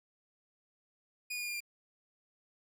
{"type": "tone with pitch steps", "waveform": "sawtooth", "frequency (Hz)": [2461, 2444, 2427, 2410, 2394], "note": ["D#7", "D#7", "D#7", "D7", "D7"], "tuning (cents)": [-20, -32, -44, 44, 33], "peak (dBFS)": -33, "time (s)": [1.3, 1.605], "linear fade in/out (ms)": 10, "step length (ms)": 61, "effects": []}